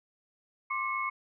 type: tone cluster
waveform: sine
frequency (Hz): 1061 / 1169 / 2190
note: C6 / D6 / C#7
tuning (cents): +24 / -8 / -22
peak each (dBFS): -34 / -35 / -33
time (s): 0.7-1.1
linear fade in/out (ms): 10
effects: none